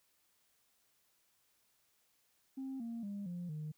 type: tone with pitch steps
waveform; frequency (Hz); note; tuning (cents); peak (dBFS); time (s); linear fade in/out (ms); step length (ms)
sine; 266.3 / 231.8 / 201.8 / 175.69 / 152.95; C4 / A#3 / G#3 / F3 / D#3; +31 / -10 / -49 / +11 / -29; -38; 2.57-3.72; 10; 230
effects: tanh soft clip ceiling -37 dBFS + white hiss -75 dBFS RMS until 3.77 s